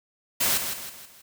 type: noise with echo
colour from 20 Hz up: white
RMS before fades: -23 dBFS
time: 0.4-0.58 s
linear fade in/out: 10 ms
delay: 160 ms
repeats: 4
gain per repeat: -7 dB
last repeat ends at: 1.22 s
effects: none